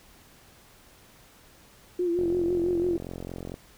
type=tone with vibrato; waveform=sine; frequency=349.2 Hz; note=F4; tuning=in tune; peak=-23 dBFS; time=1.99-2.97 s; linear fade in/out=5 ms; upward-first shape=sine; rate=6 Hz; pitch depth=55 cents each way
type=click train; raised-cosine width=2 ms; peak=-23 dBFS; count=61; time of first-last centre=2.19-3.541 s; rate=44.4 Hz
effects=pink hiss -55 dBFS RMS until 3.77 s